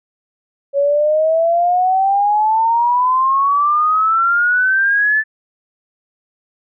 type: exponential sweep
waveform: sine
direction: up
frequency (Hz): 554.4 to 1760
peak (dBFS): -11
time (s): 0.73-5.24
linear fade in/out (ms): 50
effects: none